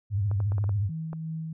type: tone with vibrato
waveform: sine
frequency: 101.1 Hz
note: G#2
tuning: 46 cents flat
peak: -23 dBFS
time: 0.1-0.91 s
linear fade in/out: 50 ms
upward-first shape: triangle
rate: 14 Hz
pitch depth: 130 cents each way
type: clicks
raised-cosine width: 1 ms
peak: -26 dBFS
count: 7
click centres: 0.314 / 0.403 / 0.52 / 0.582 / 0.641 / 0.693 / 1.131 s
type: tone with tremolo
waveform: sine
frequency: 160.4 Hz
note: E3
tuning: 47 cents flat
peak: -30 dBFS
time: 0.89-1.53 s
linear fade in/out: 5 ms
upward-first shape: sine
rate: 2.8 Hz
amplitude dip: 25%
effects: none